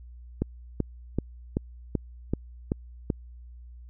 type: click train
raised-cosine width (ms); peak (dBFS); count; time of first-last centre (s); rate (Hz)
3; -12; 8; 0.42-3.102; 2.61
effects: added 60 Hz sine -43 dBFS peak until 3.89 s